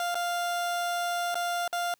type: tone with dropouts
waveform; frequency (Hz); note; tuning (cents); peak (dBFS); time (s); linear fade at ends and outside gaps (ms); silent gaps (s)
30% pulse; 698.5; F5; 0; -25; 0-1.94; 1; 0.145-0.153 / 1.344-1.354 / 1.678-1.728
effects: white hiss -69 dBFS RMS until 1.99 s